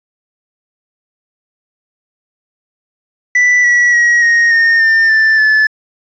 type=tone with pitch steps; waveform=triangle; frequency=1975.5 / 1939.3 / 1903.8 / 1868.9 / 1834.7 / 1801.1 / 1768.1 / 1735.7 Hz; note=B6 / B6 / A#6 / A#6 / A#6 / A6 / A6 / A6; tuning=0 / -32 / +36 / +4 / -28 / +40 / +8 / -24 cents; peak=-5 dBFS; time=3.35-5.67 s; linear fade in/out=5 ms; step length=290 ms; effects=resampled to 16000 Hz + 7-bit